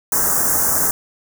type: band-stop noise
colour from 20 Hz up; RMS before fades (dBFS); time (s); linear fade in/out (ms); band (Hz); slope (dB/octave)
white; -17; 0.12-0.91; 2; 1700 to 5900; 48
effects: none